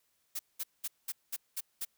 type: noise bursts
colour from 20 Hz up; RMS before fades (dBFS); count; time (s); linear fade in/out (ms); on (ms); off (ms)
blue; -36; 7; 0.35-1.851; 10; 43; 200
effects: white hiss -75 dBFS RMS until 1.97 s